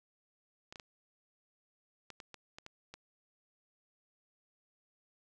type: clicks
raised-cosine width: 0.2 ms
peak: -30 dBFS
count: 9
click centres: 0.725 / 0.758 / 0.798 / 2.103 / 2.202 / 2.343 / 2.585 / 2.664 / 2.94 s
effects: none